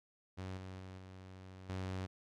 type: tone with level steps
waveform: sawtooth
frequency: 93.7 Hz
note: F#2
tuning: 22 cents sharp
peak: -38 / -42 / -44 / -47 / -35 dBFS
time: 0.37-2.07 s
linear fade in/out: 20 ms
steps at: 0.57 / 0.79 / 0.98 / 1.69 s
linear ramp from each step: 5 ms
effects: low-pass 6000 Hz 12 dB/octave